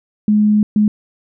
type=tone bursts at uneven times; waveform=sine; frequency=210.6 Hz; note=G#3; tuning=24 cents sharp; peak=-9 dBFS; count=2; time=0.28-0.63 / 0.76-0.88 s; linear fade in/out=2 ms; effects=none